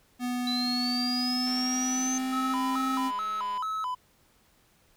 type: tone with pitch glide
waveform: square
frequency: 246.9 to 264.6 Hz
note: B3 to C4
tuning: 0 to +20 cents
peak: -29 dBFS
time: 0.19-3.12 s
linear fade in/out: 50 ms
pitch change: +120 cents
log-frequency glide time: 1.05-2.69 s
type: linear sweep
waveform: sine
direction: up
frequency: 3951 to 6272 Hz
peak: -29 dBFS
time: 0.47-2.18 s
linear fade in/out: 2 ms
type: click train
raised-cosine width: 0.3 ms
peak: -31 dBFS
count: 439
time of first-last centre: 1.47-3.576 s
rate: 208 Hz
type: tone with vibrato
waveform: triangle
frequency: 1139 Hz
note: C#6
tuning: 47 cents sharp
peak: -27 dBFS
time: 2.32-3.95 s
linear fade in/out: 10 ms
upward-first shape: square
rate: 2.3 Hz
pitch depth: 220 cents each way
effects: pink hiss -64 dBFS RMS until 4.96 s